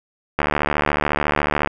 click train, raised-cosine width 0.5 ms, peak -3 dBFS, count 96, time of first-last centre 0.39-1.674 s, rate 74 Hz, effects none

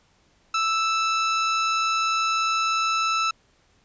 sawtooth tone, 1318.5 Hz, E6, in tune, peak -17 dBFS, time 0.54-3.31 s, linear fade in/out 5 ms, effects pink hiss -62 dBFS RMS until 3.84 s + resampled to 16000 Hz

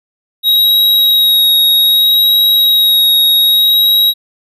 square tone with vibrato, 3804 Hz, A#7, 34 cents sharp, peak -7 dBFS, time 0.43-4.14 s, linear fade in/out 50 ms, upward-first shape sine, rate 0.63 Hz, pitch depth 14 cents each way, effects none

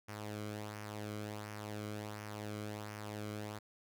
sawtooth tone with flanger, 105.4 Hz, G#2, 26 cents sharp, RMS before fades -44 dBFS, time 0.08-3.59 s, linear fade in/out 10 ms, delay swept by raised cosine 0.25 to 1.14 ms, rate 1.4 Hz, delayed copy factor -0.55, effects none

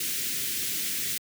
white band-stop noise, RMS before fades -30 dBFS, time 0-1.18 s, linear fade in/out 5 ms, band 390 to 1800 Hz, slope 24 dB/octave, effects high-pass 100 Hz 12 dB/octave

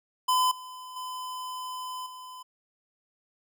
square tone with level steps, 1014 Hz, B5, 45 cents sharp, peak -22 / -41 / -35 / -42 dBFS, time 0.28-2.43 s, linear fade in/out 10 ms, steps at 0.51 / 0.96 / 2.06 s, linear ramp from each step 5 ms, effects none

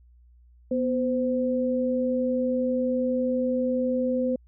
sine tone pair together, 246.6 / 514.4 Hz, B3 / C5, -2 / -30 cents, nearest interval octave + minor second, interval 1272 cents, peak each -25 dBFS, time 0.71-4.36 s, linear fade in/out 5 ms, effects added 60 Hz sine -52 dBFS peak until 4.47 s

